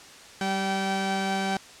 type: tone pair together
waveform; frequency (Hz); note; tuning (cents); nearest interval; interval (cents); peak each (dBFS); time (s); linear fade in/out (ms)
sawtooth; 194.1 / 771.5; G3 / G5; -17 / -28; 2 octaves; 2389; -24; 0.41-1.57; 2
effects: white hiss -47 dBFS RMS until 1.8 s + low-pass 7000 Hz 12 dB/octave